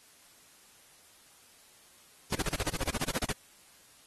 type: noise bursts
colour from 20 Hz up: pink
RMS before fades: -31 dBFS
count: 15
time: 2.32-3.319 s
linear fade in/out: 5 ms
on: 33 ms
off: 36 ms
effects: white hiss -59 dBFS RMS until 4.06 s + AAC 32 kbps